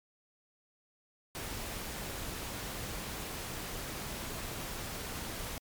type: noise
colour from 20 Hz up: pink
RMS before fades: -40 dBFS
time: 1.35-5.58 s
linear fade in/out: 0 ms
effects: MP3 96 kbps